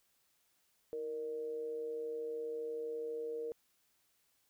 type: tone with amplitude modulation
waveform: sine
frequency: 466.2 Hz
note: A#4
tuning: in tune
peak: -35 dBFS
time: 0.93-3.52 s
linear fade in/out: 0 ms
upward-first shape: sine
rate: 144 Hz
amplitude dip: 50%
effects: white hiss -75 dBFS RMS until 4.49 s